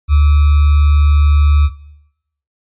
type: tone with sample-and-hold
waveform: sine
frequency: 73.42 Hz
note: D2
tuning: in tune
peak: -6 dBFS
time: 0.08-1.7 s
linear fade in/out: 50 ms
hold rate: 1225 Hz
effects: noise-tail reverb RT60 0.8 s tail -17 dB re dry + resampled to 8000 Hz